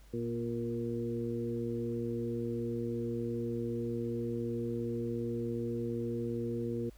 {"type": "harmonic tone with a mistuned harmonic", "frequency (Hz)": 117.3, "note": "A#2", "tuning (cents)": 11, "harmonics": [1, 2, 3, 4], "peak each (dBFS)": [-39, -37, -38, -39], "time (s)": [0.13, 6.9], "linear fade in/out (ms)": 10, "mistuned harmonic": 2, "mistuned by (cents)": 19, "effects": ["added 50 Hz sine -54 dBFS peak until 6.97 s", "pink hiss -64 dBFS RMS until 6.97 s"]}